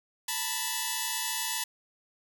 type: tone cluster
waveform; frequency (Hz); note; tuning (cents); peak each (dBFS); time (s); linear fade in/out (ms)
5% pulse; 880 / 954 / 989 / 3368; A5 / A#5 / B5 / G#7; 0 / +40 / +2 / +24; -22 / -28 / -22 / -29; 0.28-1.64; 5
effects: none